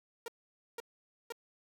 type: tone bursts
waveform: sawtooth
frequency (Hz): 466.2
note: A#4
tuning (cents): 0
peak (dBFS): -35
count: 3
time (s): 0.26-1.323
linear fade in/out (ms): 2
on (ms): 21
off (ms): 500
effects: none